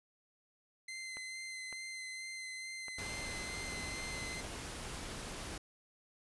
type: tone with vibrato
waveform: sawtooth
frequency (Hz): 2066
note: C7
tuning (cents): -22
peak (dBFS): -39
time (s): 0.88-4.41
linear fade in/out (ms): 5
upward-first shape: sine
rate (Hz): 2.3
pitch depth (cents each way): 13
type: clicks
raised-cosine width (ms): 0.5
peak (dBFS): -34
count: 3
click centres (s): 1.17 / 1.727 / 2.883
type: noise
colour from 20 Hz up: pink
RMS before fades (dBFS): -44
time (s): 2.98-5.58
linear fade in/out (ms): 5
effects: resampled to 24000 Hz